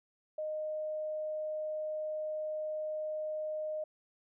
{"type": "tone", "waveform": "sine", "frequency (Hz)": 617, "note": "D#5", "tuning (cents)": -15, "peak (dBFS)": -34, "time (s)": [0.38, 3.84], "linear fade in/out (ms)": 5, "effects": []}